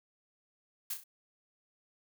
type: noise with echo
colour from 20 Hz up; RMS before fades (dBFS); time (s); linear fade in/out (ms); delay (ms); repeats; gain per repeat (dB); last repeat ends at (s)
blue; -36; 0.9-0.94; 5; 33; 3; -7; 1.039
effects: none